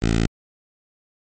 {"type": "tone with notch filter", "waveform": "10% pulse", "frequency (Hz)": 56, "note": "A1", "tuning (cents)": 31, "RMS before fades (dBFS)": -19, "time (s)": [0.02, 0.27], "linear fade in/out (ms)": 5, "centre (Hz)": 920, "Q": 1.3, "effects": ["MP3 32 kbps"]}